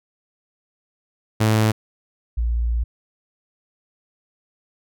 sawtooth / sine tone pair in turn, 109.1 / 58.18 Hz, A2 / A#1, -14 / -3 cents, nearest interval major seventh, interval 1089 cents, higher first, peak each -11 / -18 dBFS, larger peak first, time 1.4-1.72 / 2.37-2.84 s, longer second, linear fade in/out 10 ms, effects none

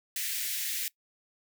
white high-pass noise, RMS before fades -33 dBFS, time 0.16-0.88 s, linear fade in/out 2 ms, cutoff 1700 Hz, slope 48 dB/octave, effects noise-tail reverb RT60 0.1 s tail -21 dB re dry

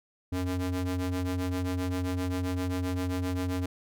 square ring-modulated tone, 91.9 Hz, F#2, 11 cents flat, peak -26 dBFS, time 0.32-3.66 s, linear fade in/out 5 ms, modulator 180 Hz, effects none

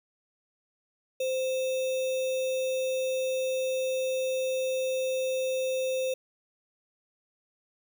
sine tone with sample-and-hold, 520 Hz, C5, 11 cents flat, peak -26 dBFS, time 1.2-6.14 s, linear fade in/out 5 ms, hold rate 3150 Hz, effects none

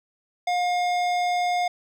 triangle tone with hard clipping, 713 Hz, F5, 36 cents sharp, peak -23 dBFS, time 0.47-1.68 s, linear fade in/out 5 ms, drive 18 dB, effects none

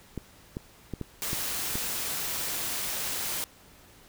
clicks, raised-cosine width 3 ms, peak -20 dBFS, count 6, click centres 0.177 / 0.569 / 0.937 / 1.013 / 1.331 / 1.755 s
white noise, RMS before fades -32 dBFS, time 1.22-3.44 s, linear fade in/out 0 ms
effects pink hiss -55 dBFS RMS until 4.08 s

